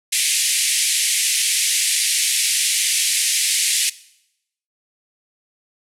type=band-pass noise; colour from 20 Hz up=white; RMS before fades=-19 dBFS; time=0.12-3.9 s; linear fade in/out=10 ms; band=2000 to 11000 Hz; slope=48 dB/octave; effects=noise-tail reverb RT60 0.8 s tail -19 dB re dry